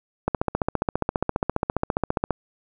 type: click train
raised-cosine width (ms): 1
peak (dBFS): -7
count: 31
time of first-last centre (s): 0.28-2.307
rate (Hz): 14.8
effects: none